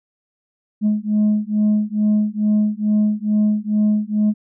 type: beating tone pair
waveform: sine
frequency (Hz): 210.1 / 212.4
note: G#3 / G#3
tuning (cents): +20 / +39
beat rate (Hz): 2.3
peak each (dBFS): -16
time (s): 0.81-4.34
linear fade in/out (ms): 50
effects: tanh soft clip ceiling -11 dBFS